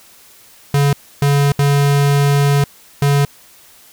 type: tone bursts at uneven times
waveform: square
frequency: 142 Hz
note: C#3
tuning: 42 cents sharp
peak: -11 dBFS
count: 4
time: 0.74-0.93 / 1.22-1.52 / 1.59-2.64 / 3.02-3.25 s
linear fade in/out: 2 ms
effects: white hiss -45 dBFS RMS until 3.92 s